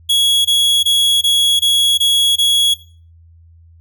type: tone bursts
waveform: 45% pulse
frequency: 3340 Hz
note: G#7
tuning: 9 cents sharp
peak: -11 dBFS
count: 7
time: 0.09-2.742 s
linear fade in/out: 10 ms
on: 360 ms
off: 22 ms
effects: noise-tail reverb RT60 0.4 s tail -18 dB re dry + added 83 Hz sine -42 dBFS peak until 3.8 s